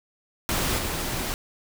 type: noise with level steps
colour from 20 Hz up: pink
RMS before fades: -25 / -29 dBFS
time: 0.49-1.34 s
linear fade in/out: 0 ms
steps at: 0.78 s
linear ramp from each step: 10 ms
effects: none